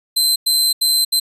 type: tone bursts at uneven times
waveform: sawtooth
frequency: 4088 Hz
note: C8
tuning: 41 cents flat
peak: -10 dBFS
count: 4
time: 0.16-0.36 / 0.46-0.73 / 0.81-1.05 / 1.12-1.2 s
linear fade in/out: 10 ms
effects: resampled to 32000 Hz